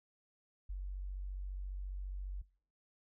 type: tone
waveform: sine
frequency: 47.31 Hz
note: F#1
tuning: 39 cents sharp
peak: -38 dBFS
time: 0.69-2.42 s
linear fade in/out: 10 ms
effects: noise-tail reverb RT60 0.5 s tail -23 dB re dry